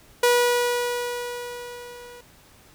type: tone with level ramp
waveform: sawtooth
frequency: 485.5 Hz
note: B4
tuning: 30 cents flat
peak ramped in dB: -11 to -38 dBFS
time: 0.23-2.21 s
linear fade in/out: 5 ms
effects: pink hiss -53 dBFS RMS until 2.74 s